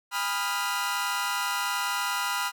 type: chord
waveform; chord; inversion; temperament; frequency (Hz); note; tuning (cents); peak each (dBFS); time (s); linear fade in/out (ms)
sawtooth; F half-diminished seventh; first; equal with one note detuned; 809.3 / 987.8 / 1244.5 / 1396.9; Ab5 / Cb6 / Eb6 / F6; -45 / 0 / 0 / 0; -32 / -27 / -31 / -27; 0.11-2.52; 50
effects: none